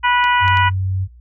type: harmonic tone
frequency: 489.9 Hz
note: B4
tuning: 14 cents flat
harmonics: 2 / 3 / 4 / 5 / 6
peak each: -15 / -19 / -21 / -23 / -25 dBFS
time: 0.03-0.7 s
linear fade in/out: 20 ms
type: clicks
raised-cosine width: 0.2 ms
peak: -14 dBFS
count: 3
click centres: 0.241 / 0.48 / 0.572 s
type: tone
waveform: sine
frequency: 94.6 Hz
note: F#2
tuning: 39 cents sharp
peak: -17 dBFS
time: 0.4-1.08 s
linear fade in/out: 50 ms
effects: noise-tail reverb RT60 0.1 s tail -21 dB re dry + added 60 Hz sine -40 dBFS peak until 1.2 s